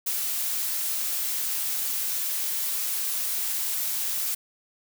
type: noise with ADSR envelope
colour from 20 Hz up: blue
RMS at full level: -26 dBFS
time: 0.06-4.35 s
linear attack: 12 ms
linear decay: 39 ms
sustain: -2 dB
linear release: 8 ms
effects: none